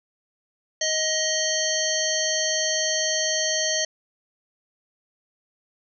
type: harmonic tone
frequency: 628 Hz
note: D#5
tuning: 16 cents sharp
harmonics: 1 / 3 / 5 / 7 / 9 / 10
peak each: -28 / -29 / -30 / -28 / -31 / -27 dBFS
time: 0.81-3.85 s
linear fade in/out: 5 ms
effects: none